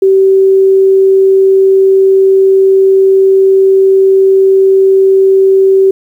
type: tone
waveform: sine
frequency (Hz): 385.1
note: G4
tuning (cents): -31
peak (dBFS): -3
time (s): 0.02-5.91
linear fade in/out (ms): 5
effects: 7-bit